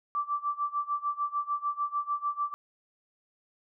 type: tone with tremolo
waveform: sine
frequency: 1167 Hz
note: D6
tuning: 11 cents flat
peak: -25 dBFS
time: 0.15-2.54 s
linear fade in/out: 0 ms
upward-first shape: sine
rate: 6.7 Hz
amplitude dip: 90%
effects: none